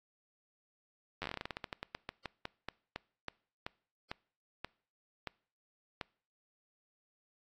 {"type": "slowing click train", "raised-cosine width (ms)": 0.3, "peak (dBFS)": -22, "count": 28, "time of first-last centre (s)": [1.22, 6.012], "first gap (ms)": 10, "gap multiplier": 1.18, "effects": ["noise-tail reverb RT60 0.5 s tail -24 dB re dry", "AAC 48 kbps"]}